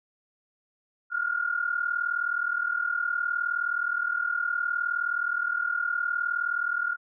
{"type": "tone pair together", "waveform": "sine", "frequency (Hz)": [1396.9, 1436.2], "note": ["F6", "F6"], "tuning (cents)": [0, 48], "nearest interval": "unison", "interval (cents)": 48, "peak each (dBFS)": -28, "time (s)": [1.1, 6.97], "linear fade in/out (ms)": 50, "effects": []}